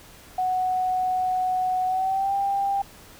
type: tone with pitch glide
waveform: sine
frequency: 740 to 793.1 Hz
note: F#5 to G5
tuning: 0 to +20 cents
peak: -21 dBFS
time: 0.38-2.82 s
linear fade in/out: 5 ms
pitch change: +120 cents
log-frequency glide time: 1.86-2.34 s
effects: pink hiss -48 dBFS RMS until 3.19 s